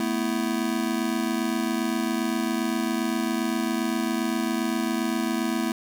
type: chord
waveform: square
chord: A suspended second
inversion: none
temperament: just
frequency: 220 / 247.5 / 330 Hz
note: A3 / B3 / E4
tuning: 0 / +4 / +2 cents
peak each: -29 dBFS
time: 0-5.72 s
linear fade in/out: 2 ms
effects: none